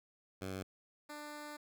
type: tone pair in turn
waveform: 10% pulse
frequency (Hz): 94.9 / 296.9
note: F#2 / D4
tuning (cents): +44 / +19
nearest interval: octave + minor sixth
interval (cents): 1975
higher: second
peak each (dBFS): -32 / -37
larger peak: first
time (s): 0.41-0.63 / 1.09-1.57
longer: second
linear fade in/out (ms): 10
effects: none